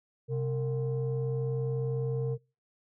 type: tone pair together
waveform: sine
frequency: 130.81 / 458.1 Hz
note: C3 / A#4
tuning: 0 / -30 cents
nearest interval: octave + minor seventh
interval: 2170 cents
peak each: -28 / -31 dBFS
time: 0.28-2.38 s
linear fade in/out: 50 ms
effects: noise-tail reverb RT60 0.3 s tail -24 dB re dry + tanh soft clip ceiling -24 dBFS